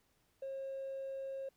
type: tone with hard clipping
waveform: sine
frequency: 539 Hz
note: C#5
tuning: 49 cents flat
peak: -40 dBFS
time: 0.42-1.49 s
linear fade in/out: 5 ms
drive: 1 dB
effects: pink hiss -75 dBFS RMS until 1.56 s